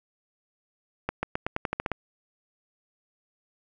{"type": "accelerating click train", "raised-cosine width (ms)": 0.5, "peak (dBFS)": -12, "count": 10, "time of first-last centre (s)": [1.09, 1.917], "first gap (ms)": 140, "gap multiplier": 0.89, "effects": []}